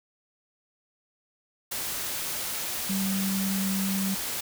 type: tone in noise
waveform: sine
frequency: 193.5 Hz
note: G3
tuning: 22 cents flat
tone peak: -26 dBFS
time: 2.89-4.15 s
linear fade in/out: 10 ms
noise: white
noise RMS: -32 dBFS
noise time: 1.71-4.41 s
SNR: +3 dB
effects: none